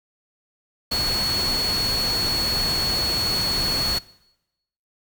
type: tone in noise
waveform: sine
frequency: 4371 Hz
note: C#8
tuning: 25 cents flat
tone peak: -22 dBFS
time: 0.91-3.99 s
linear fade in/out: 10 ms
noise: pink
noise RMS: -28 dBFS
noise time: 0.91-3.99 s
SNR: +3 dB
effects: noise-tail reverb RT60 0.9 s tail -21 dB re dry